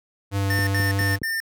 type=tone with vibrato; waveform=square; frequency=98.7 Hz; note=G2; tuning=12 cents sharp; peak=-21 dBFS; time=0.31-1.19 s; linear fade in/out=50 ms; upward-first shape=triangle; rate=4.6 Hz; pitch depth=13 cents each way
type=tone bursts; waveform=square; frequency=1803 Hz; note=A6; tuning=42 cents sharp; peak=-24 dBFS; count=4; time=0.5-1.402 s; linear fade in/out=2 ms; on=170 ms; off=74 ms
type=click train; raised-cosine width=3 ms; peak=-17 dBFS; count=4; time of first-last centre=0.59-1.218 s; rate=4.78 Hz
effects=high-pass 60 Hz 12 dB/octave